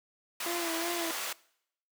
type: high-pass noise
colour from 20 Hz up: pink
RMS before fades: -36 dBFS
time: 0.4-1.33 s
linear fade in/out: 5 ms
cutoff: 810 Hz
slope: 12 dB/octave
type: tone with vibrato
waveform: 25% pulse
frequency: 337.5 Hz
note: E4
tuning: 41 cents sharp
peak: -30 dBFS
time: 0.46-1.11 s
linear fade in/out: 2 ms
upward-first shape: sine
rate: 2.7 Hz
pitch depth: 47 cents each way
effects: noise-tail reverb RT60 0.7 s tail -22 dB re dry